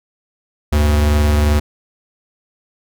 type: tone pair together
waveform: square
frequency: 74.4 / 96.93 Hz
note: D2 / G2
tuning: +23 / -19 cents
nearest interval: perfect fourth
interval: 458 cents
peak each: -12 / -23 dBFS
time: 0.72-1.6 s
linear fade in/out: 10 ms
effects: none